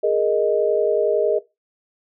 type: chord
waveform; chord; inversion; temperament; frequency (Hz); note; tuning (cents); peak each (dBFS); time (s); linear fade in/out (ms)
sine; Ab suspended second; none; equal; 415.3 / 466.2 / 622.3; Ab4 / Bb4 / Eb5; 0 / 0 / 0; -20; 0.03-1.39; 10
effects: noise-tail reverb RT60 0.2 s tail -18 dB re dry

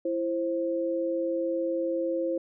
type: tone pair together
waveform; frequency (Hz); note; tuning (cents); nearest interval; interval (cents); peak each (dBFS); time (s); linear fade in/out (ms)
sine; 334.1 / 527.6; E4 / C5; +23 / +14; minor sixth; 791; -29 / -28; 0.05-2.38; 5
effects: none

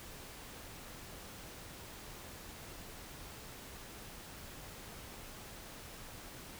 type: silence
effects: pink hiss -50 dBFS RMS until 6.59 s

